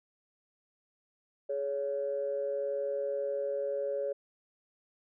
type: tone pair together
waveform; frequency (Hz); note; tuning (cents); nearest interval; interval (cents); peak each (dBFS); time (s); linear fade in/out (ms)
sine; 420.3 / 561; G#4 / C#5; +21 / +21; perfect fourth; 500; -35 / -31; 1.49-4.13; 10
effects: tanh soft clip ceiling -23 dBFS